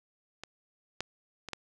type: clicks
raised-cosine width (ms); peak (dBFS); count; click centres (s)
0.2; -23 / -15 / -23 / -18; 4; 0.436 / 1.006 / 1.487 / 1.533
effects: none